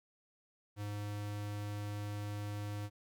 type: tone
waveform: square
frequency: 103.4 Hz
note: G#2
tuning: 7 cents flat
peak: -39 dBFS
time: 0.76-2.9 s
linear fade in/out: 50 ms
effects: 13-bit